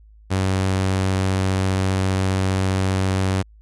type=tone; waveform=sawtooth; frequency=94.9 Hz; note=F#2; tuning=44 cents sharp; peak=-14 dBFS; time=0.3-3.43 s; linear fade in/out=20 ms; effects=added 53 Hz sine -45 dBFS peak until 3.61 s + resampled to 24000 Hz